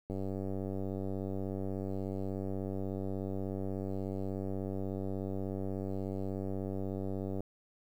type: click train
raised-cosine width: 2 ms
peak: -25 dBFS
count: 706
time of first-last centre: 0.1-7.406 s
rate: 96.5 Hz
effects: 10-bit